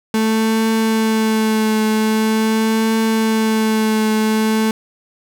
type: tone with vibrato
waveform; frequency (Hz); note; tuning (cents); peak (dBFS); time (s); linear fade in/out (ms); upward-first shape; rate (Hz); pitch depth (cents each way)
35% pulse; 219.8; A3; -2; -12; 0.14-4.71; 2; triangle; 0.44; 25
effects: none